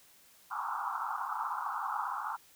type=band-pass noise; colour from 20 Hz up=pink; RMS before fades=-36 dBFS; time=0.5-2.37 s; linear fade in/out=20 ms; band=800 to 1400 Hz; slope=96 dB/octave; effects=white hiss -61 dBFS RMS until 2.55 s